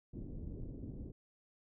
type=low-pass noise; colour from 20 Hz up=pink; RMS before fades=-45 dBFS; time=0.13-1.12 s; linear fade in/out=10 ms; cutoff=360 Hz; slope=24 dB/octave; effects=none